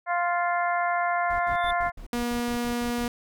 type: harmonic tone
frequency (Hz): 349.2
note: F4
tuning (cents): 0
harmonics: 2 / 3 / 4 / 5 / 6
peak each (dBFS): -25 / -29 / -31 / -33 / -35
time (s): 0.06-1.92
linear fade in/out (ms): 50
type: noise bursts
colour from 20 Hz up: brown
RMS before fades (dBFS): -39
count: 11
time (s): 1.3-3.074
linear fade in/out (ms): 2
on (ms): 94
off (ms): 74
type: tone with exponential growth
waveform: triangle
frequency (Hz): 3544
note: A7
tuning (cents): +12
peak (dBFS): -28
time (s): 1.39-1.71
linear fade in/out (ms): 5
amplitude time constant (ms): 69
type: tone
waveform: sawtooth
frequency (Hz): 239.8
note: A#3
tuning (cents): +49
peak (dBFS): -22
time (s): 2.13-3.08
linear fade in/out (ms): 2
effects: none